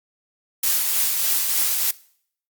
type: noise with tremolo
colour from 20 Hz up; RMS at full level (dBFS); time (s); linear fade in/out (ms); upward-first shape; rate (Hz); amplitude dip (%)
blue; -19; 0.63-1.91; 5; triangle; 3.3; 35
effects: noise-tail reverb RT60 0.6 s tail -21 dB re dry + Opus 48 kbps

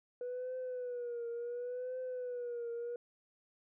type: tone with vibrato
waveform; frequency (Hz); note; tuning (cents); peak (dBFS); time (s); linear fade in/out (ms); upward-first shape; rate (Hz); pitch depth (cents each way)
sine; 489.5; B4; -15; -36; 0.21-2.96; 2; triangle; 0.7; 83
effects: tanh soft clip ceiling -35 dBFS

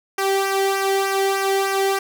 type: tone with flanger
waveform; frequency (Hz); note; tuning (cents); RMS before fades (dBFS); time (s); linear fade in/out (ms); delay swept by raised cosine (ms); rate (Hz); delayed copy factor
sawtooth; 390; G4; -9; -20; 0.18-1.99; 5; 0.25 to 0.81; 3.3; -0.65
effects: none

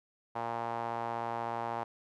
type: tone with band-pass filter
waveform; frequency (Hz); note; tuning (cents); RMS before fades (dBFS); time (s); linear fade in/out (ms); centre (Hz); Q
sawtooth; 116.54; A#2; 0; -36; 0.35-1.84; 10; 860; 3.1
effects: none

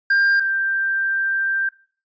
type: tone pair in turn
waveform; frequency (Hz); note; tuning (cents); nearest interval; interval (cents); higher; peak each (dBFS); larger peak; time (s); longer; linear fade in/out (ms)
triangle / sine; 1595 / 1576.7; G6 / G6; +30 / +10; unison; 20; first; -12 / -18; first; 0.1-0.4 / 0.4-1.69; second; 5
effects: noise-tail reverb RT60 0.4 s tail -19 dB re dry + resampled to 16000 Hz

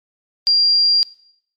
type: tone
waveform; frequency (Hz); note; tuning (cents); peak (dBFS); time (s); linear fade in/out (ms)
sine; 4769; D8; +26; -11; 0.47-1.03; 0
effects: noise-tail reverb RT60 0.7 s tail -20 dB re dry + MP3 96 kbps

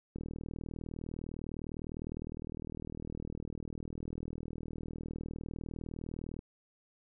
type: click train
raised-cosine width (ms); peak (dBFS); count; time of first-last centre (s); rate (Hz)
3; -28; 249; 0.16-6.391; 39.8
effects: none

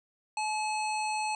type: harmonic tone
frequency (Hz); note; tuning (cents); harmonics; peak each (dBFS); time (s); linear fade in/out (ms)
858; A5; -44; 1 / 3 / 5 / 7 / 9 / 10; -30 / -36 / -41 / -49 / -45 / -46; 0.37-1.35; 2
effects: none

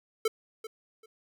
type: tone with echo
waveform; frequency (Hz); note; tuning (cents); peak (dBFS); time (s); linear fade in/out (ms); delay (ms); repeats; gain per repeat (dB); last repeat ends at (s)
square; 442; A4; +8; -24; 0.25-0.28; 5; 390; 2; -14; 1.06
effects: none

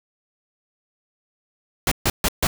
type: noise bursts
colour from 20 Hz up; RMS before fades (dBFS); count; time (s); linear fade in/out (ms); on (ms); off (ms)
pink; -19; 4; 1.87-2.47; 2; 45; 140
effects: none

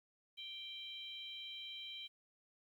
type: harmonic tone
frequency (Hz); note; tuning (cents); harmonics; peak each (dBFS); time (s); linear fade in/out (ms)
784; G5; 0; 3 / 4 / 5; -54 / -47 / -52; 0.37-2.08; 20
effects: 12-bit

